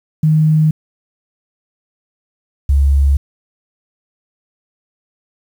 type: tone pair in turn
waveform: sine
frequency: 155.56 / 69.66 Hz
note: D#3 / C#2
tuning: 0 / +9 cents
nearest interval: octave + major second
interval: 1391 cents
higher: first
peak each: -8 dBFS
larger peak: neither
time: 0.23-0.71 / 2.69-3.17 s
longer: neither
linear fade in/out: 5 ms
effects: 7-bit